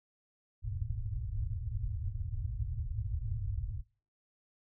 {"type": "low-pass noise", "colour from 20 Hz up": "white", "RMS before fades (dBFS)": -36, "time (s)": [0.62, 3.83], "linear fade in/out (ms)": 50, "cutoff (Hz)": 120, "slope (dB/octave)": 96, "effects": ["noise-tail reverb RT60 0.4 s tail -22 dB re dry"]}